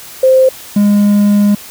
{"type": "tone pair in turn", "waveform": ["sine", "triangle"], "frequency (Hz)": [522, 205.1], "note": ["C5", "G#3"], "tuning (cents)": [-4, -21], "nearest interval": "octave + major third", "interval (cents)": 1617, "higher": "first", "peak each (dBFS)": -4, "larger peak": "neither", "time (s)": [[0.23, 0.49], [0.76, 1.55]], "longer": "second", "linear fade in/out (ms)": 5, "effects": ["white hiss -32 dBFS RMS until 1.7 s"]}